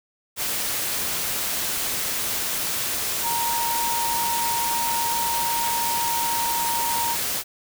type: tone in noise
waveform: sine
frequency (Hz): 932.3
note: A#5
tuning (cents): 0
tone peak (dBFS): -24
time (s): 3.22-7.17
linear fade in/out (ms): 50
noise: white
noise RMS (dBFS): -26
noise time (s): 0.36-7.44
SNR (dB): -1
effects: none